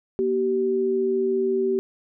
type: tone pair together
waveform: sine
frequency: 239.4 / 384.5 Hz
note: A#3 / G4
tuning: +46 / -33 cents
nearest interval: minor sixth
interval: 821 cents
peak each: -28 / -20 dBFS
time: 0.19-1.79 s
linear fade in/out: 0 ms
effects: none